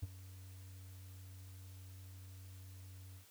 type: tone with ADSR envelope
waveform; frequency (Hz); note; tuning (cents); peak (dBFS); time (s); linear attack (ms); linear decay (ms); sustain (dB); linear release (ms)
triangle; 93.2; F#2; +13; -33; 0.02-3.26; 13; 28; -16; 100
effects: white hiss -64 dBFS RMS until 3.3 s